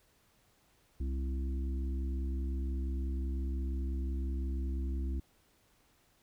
harmonic tone with a mistuned harmonic, 65.8 Hz, C2, 10 cents sharp, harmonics 1 / 3 / 4 / 5, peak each -32 / -47 / -46 / -47 dBFS, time 1-5.2 s, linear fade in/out 5 ms, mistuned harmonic 5, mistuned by +25 cents, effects pink hiss -69 dBFS RMS until 6.22 s

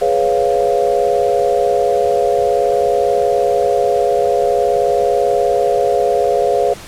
sine chord, C# dominant seventh, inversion second, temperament equal, 415.3 / 493.9 / 554.4 / 698.5 Hz, G#4 / B4 / C#5 / E#5, 0 / 0 / 0 / 0 cents, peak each -17 dBFS, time 0.01-6.74 s, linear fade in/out 10 ms, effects pink hiss -34 dBFS RMS until 6.87 s + low-pass 11000 Hz 12 dB/octave

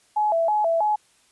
sine tone with vibrato, 749 Hz, F#5, 21 cents sharp, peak -18 dBFS, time 0.16-0.96 s, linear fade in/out 10 ms, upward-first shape square, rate 3.1 Hz, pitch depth 210 cents each way, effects white hiss -60 dBFS RMS until 1.31 s + resampled to 24000 Hz

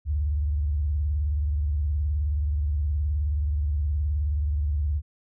sine tone with vibrato, 73.42 Hz, D2, in tune, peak -22 dBFS, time 0.05-5.02 s, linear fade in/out 50 ms, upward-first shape sine, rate 19 Hz, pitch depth 170 cents each way, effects none

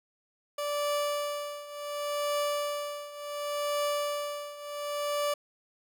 30% pulse tone with tremolo, 583 Hz, D5, 13 cents flat, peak -24 dBFS, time 0.58-5.34 s, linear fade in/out 5 ms, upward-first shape triangle, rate 0.69 Hz, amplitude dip 85%, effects none

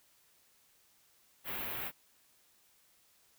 white band-stop noise, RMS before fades -39 dBFS, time 1.44-1.92 s, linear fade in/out 50 ms, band 3000 to 14000 Hz, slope 24 dB/octave, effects white hiss -68 dBFS RMS until 3.38 s

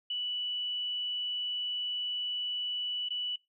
sine tone with dropouts, 2960 Hz, F#7, in tune, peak -31 dBFS, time 0.1-3.36 s, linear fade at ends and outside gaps 5 ms, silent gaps 3.088-3.104 s, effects noise-tail reverb RT60 0.2 s tail -21 dB re dry

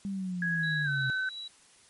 sine linear sweep, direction down, 200 to 130 Hz, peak -31 dBFS, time 0.05-1.1 s, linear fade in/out 0 ms
sine tone with pitch glide, 1661.2 to 1523.3 Hz, G#6 to F#6, 0 to +50 cents, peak -28 dBFS, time 0.42-1.29 s, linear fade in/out 2 ms, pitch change -150 cents, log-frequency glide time 0.84-0.89 s
sine tone with tremolo, 3912 Hz, B7, 17 cents flat, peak -37 dBFS, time 0.63-1.48 s, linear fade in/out 5 ms, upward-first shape sine, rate 2.9 Hz, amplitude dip 55%
effects white hiss -59 dBFS RMS until 1.89 s + MP3 48 kbps

